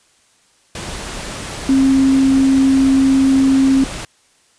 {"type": "tone in noise", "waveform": "sine", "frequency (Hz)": 268.1, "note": "C4", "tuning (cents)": 42, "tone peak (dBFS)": -9, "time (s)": [1.69, 3.84], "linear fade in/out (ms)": 2, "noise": "pink", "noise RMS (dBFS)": -27, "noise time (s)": [0.75, 4.05], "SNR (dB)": 15, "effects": ["white hiss -55 dBFS RMS until 4.58 s", "resampled to 22050 Hz"]}